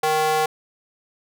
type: tone with high-pass filter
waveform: square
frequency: 155.56 Hz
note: D#3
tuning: in tune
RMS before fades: -20 dBFS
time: 0.03-0.46 s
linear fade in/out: 5 ms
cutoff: 630 Hz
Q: 4
effects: none